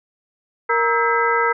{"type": "tone cluster", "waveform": "sine", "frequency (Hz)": [466.4, 939, 1302, 1598, 2025], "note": ["A#4", "A#5", "E6", "G6", "B6"], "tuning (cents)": [1, 12, -22, 33, 43], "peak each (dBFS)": [-21, -21, -20, -23, -24], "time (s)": [0.69, 1.53], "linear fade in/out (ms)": 10, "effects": []}